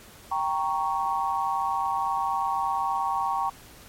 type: chord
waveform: sine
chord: G diminished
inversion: none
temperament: equal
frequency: 784 / 932.3 / 1108.7 Hz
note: G5 / Bb5 / Db6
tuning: 0 / 0 / 0 cents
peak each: -28 dBFS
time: 0.31-3.5 s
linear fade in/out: 10 ms
effects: pink hiss -49 dBFS RMS until 3.88 s + MP3 64 kbps